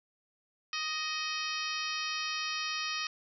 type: harmonic tone with a mistuned harmonic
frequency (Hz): 622.3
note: D#5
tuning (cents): 0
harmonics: 2 / 3 / 4 / 5 / 6 / 7 / 8 / 9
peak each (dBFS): -39 / -41 / -38 / -42 / -44 / -42 / -42 / -42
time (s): 0.73-3.07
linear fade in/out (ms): 2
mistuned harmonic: 4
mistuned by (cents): +32
effects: none